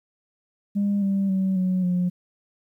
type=tone with pitch steps; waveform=sine; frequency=202 / 196.02 / 190.22 / 184.59 / 179.13 Hz; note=G#3 / G3 / F#3 / F#3 / F3; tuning=-48 / 0 / +48 / -4 / +44 cents; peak=-18 dBFS; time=0.75-2.1 s; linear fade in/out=20 ms; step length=270 ms; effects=tanh soft clip ceiling -17 dBFS + 10-bit